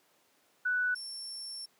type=tone pair in turn; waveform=sine / 35% pulse; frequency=1485 / 5431 Hz; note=F#6 / F8; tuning=+6 / -49 cents; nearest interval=octave + minor seventh; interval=2245 cents; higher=second; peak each=-27 / -37 dBFS; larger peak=first; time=0.65-0.95 / 0.95-1.66 s; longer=second; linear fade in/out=10 ms; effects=pink hiss -68 dBFS RMS until 1.79 s + high-pass 300 Hz 12 dB/octave